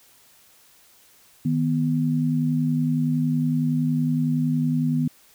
sine tone pair together, 156.1 / 246.9 Hz, D#3 / B3, +6 / 0 cents, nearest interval minor sixth, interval 794 cents, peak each -22 dBFS, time 1.45-5.08 s, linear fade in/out 5 ms, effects white hiss -55 dBFS RMS until 5.34 s

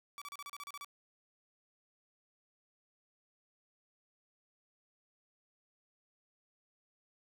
sawtooth tone bursts, 1148 Hz, D6, 40 cents flat, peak -40 dBFS, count 10, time 0.18-0.846 s, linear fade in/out 0 ms, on 36 ms, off 34 ms, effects none

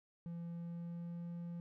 triangle tone with pitch glide, 170 to 171.68 Hz, F3 to F3, -46 to -29 cents, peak -40 dBFS, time 0.26-1.6 s, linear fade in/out 0 ms, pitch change +17 cents, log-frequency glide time 0.48-1.29 s, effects none

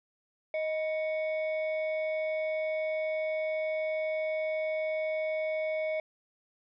sine tone pair together, 626.3 / 2227 Hz, D#5 / C#7, +11 / +7 cents, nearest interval octave + minor seventh, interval 2196 cents, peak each -28 / -36 dBFS, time 0.54-6 s, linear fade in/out 2 ms, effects tanh soft clip ceiling -25 dBFS

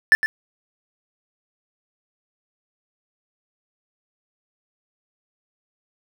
triangle tone with echo, 1760 Hz, A6, in tune, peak -7 dBFS, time 0.12-0.15 s, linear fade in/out 0 ms, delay 110 ms, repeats 1, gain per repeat -10 dB, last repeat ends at 0.26 s, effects none

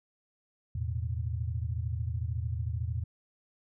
sine chord, E suspended fourth, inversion none, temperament equal with one note detuned, 81.41 / 110 / 123.47 Hz, E2 / A2 / B2, -21 / 0 / 0 cents, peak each -33 / -34 / -38 dBFS, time 0.75-3.04 s, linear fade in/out 5 ms, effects none

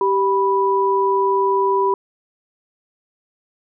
sine tone pair together, 390.4 / 984.4 Hz, G4 / B5, -7 / -6 cents, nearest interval octave + major third, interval 1601 cents, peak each -17 dBFS, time 0.01-1.94 s, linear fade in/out 2 ms, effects none

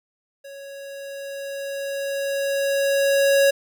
square tone with level ramp, 554.4 Hz, C#5, in tune, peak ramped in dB -38 to -14 dBFS, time 0.44-3.51 s, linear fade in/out 10 ms, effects none

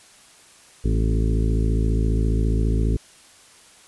harmonic tone with a mistuned harmonic, 54.7 Hz, A1, 9 cents flat, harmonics 1 / 2 / 3 / 4 / 5 / 6 / 7 / 8, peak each -19 / -24 / -29 / -31 / -31 / -35 / -33 / -35 dBFS, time 0.84-2.97 s, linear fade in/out 10 ms, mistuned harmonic 4, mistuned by +39 cents, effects white hiss -50 dBFS RMS until 3.87 s + resampled to 24000 Hz

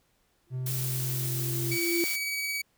sine tone with exponential growth, 341.2 Hz, F4, 40 cents flat, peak -24 dBFS, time 0.47-2.04 s, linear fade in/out 0 ms, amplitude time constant 340 ms
triangle tone, 128.2 Hz, C3, 35 cents flat, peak -28 dBFS, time 0.5-1.78 s, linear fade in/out 50 ms
blue noise, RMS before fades -34 dBFS, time 0.66-2.16 s, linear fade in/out 5 ms
sawtooth tone with tremolo, 2273 Hz, C#7, 43 cents sharp, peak -25 dBFS, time 1.71-2.62 s, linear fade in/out 10 ms, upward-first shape triangle, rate 18 Hz, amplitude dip 25%
effects pink hiss -70 dBFS RMS until 2.77 s

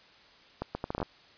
accelerating click train, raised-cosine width 1 ms, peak -18 dBFS, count 9, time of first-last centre 0.62-1.028 s, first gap 130 ms, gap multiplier 0.7, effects white hiss -57 dBFS RMS until 1.37 s + resampled to 11025 Hz

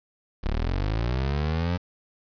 25% pulse linear sweep, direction up, 32.7 to 90.3 Hz, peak -20 dBFS, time 0.43-1.78 s, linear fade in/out 20 ms, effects resampled to 11025 Hz + 8-bit

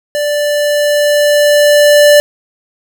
square tone with level ramp, 587.3 Hz, D5, in tune, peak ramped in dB -13 to -3 dBFS, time 0.15-2.2 s, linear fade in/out 0 ms, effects none

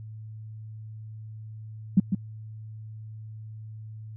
sine tone with echo, 191.3 Hz, G3, 42 cents flat, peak -13 dBFS, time 1.97-2 s, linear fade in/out 5 ms, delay 150 ms, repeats 1, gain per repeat -7 dB, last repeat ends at 2.15 s, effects added 109 Hz sine -38 dBFS peak until 4.16 s

